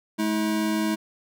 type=tone pair together; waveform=square; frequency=214 / 320.7 Hz; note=A3 / E4; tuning=-48 / -48 cents; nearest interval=perfect fifth; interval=700 cents; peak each=-26 dBFS; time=0.18-0.96 s; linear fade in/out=20 ms; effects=none